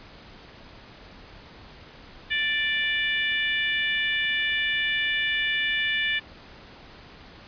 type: harmonic tone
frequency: 587.3 Hz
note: D5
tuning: in tune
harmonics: 3 / 4 / 5 / 6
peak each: -26 / -28 / -30 / -32 dBFS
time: 2.3-6.2 s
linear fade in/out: 20 ms
effects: pink hiss -47 dBFS RMS until 7.47 s + resampled to 11025 Hz